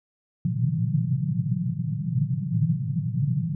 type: band-pass noise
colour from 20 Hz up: white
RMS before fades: -25 dBFS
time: 0.45-3.55 s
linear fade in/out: 2 ms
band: 110 to 180 Hz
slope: 96 dB/octave
effects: none